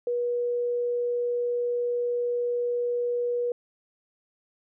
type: tone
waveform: sine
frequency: 483.2 Hz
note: B4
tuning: 38 cents flat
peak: -24 dBFS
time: 0.07-3.52 s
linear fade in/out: 2 ms
effects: none